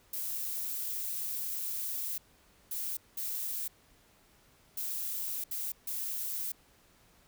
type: noise bursts at uneven times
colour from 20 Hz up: violet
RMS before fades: -36 dBFS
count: 6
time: 0.13-2.18 / 2.71-2.97 / 3.17-3.68 / 4.77-5.44 / 5.51-5.72 / 5.87-6.52 s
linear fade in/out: 5 ms
effects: pink hiss -64 dBFS RMS until 7.27 s